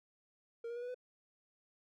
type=tone with pitch steps; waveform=triangle; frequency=464.5 / 473.2 / 482 / 491 / 500.1 Hz; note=A#4 / A#4 / B4 / B4 / B4; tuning=-6 / +26 / -42 / -10 / +22 cents; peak=-38 dBFS; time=0.64-0.945 s; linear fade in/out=5 ms; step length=61 ms; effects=none